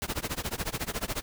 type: noise with tremolo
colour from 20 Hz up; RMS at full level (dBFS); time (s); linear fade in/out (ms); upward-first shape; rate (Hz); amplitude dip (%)
pink; -30; 0.02-1.22; 0; sine; 14; 95
effects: none